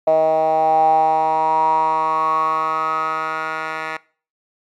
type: tone with band-pass filter sweep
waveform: 10% pulse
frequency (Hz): 158.4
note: D#3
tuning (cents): +31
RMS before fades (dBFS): -17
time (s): 0.07-3.97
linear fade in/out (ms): 5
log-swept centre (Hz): 660 to 1600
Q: 9.4
effects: noise-tail reverb RT60 0.4 s tail -21 dB re dry + MP3 96 kbps

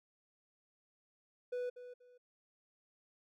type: tone with echo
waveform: triangle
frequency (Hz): 493.9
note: B4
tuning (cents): 0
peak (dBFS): -34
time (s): 1.52-1.7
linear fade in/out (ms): 10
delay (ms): 240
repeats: 2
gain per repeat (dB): -12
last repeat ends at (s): 2.18
effects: none

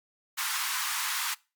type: high-pass noise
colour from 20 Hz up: pink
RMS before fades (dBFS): -31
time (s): 0.37-1.35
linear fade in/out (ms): 20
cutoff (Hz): 940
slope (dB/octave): 48
effects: noise-tail reverb RT60 0.3 s tail -23 dB re dry + Opus 48 kbps

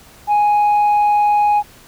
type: tone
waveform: sine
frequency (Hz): 830.6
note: G#5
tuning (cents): 0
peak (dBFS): -8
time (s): 0.27-1.63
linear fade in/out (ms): 50
effects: tanh soft clip ceiling -10 dBFS + pink hiss -44 dBFS RMS until 1.87 s

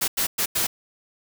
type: noise bursts at uneven times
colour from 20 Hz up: white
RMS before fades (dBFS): -23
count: 4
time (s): 0.01-0.08 / 0.17-0.27 / 0.38-0.46 / 0.55-0.67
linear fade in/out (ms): 10
effects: none

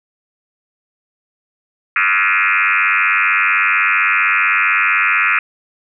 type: tone with frequency modulation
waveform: sine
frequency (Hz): 1909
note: A#6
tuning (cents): +41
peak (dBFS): -11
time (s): 1.96-5.39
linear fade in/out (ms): 2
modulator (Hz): 95.7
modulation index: 7
effects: none

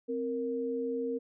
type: tone pair together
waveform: sine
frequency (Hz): 261.6 / 466.1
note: C4 / A#4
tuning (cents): 0 / 0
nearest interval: minor seventh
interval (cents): 1000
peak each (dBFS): -35 / -32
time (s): 0.08-1.19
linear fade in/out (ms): 20
effects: none

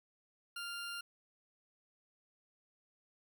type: tone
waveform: 20% pulse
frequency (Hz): 1396.9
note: F6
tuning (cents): 0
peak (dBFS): -36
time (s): 0.56-1.01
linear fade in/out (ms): 5
effects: none

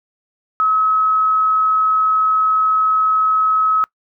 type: tone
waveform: sine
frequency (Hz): 1283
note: E6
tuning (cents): -47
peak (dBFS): -12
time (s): 0.6-3.84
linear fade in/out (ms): 0
effects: noise-tail reverb RT60 0.1 s tail -24 dB re dry

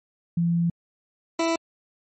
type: tone pair in turn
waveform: sine / 20% pulse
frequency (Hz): 170 / 330.5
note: F3 / E4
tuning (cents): -46 / +5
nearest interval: octave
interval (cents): 1151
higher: second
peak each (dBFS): -19 / -16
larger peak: second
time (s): 0.37-0.7 / 1.39-1.56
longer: first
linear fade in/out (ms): 5
effects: MP3 32 kbps

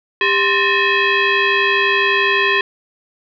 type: tone with frequency modulation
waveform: sine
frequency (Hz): 397.9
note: G4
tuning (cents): +26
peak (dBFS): -12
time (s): 0.21-2.61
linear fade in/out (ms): 2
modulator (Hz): 724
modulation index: 3.8
effects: none

